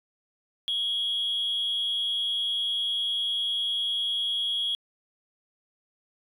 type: tone with amplitude modulation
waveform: triangle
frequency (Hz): 3300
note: G#7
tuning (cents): -12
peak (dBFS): -19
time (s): 0.68-4.75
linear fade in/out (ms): 0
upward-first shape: sine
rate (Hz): 210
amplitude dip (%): 70
effects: tanh soft clip ceiling -21 dBFS